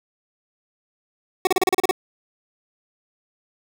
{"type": "tone bursts", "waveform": "25% pulse", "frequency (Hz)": 373.2, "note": "F#4", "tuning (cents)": 15, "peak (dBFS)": -11, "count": 9, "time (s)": [1.45, 1.911], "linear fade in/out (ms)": 2, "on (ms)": 21, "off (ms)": 34, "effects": []}